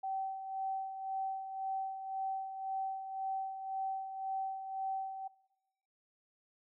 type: tone with tremolo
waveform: sine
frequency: 770 Hz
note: G5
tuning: 31 cents flat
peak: -33 dBFS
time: 0.03-5.28 s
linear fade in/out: 10 ms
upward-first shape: sine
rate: 1.9 Hz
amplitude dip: 60%
effects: noise-tail reverb RT60 1.0 s tail -21 dB re dry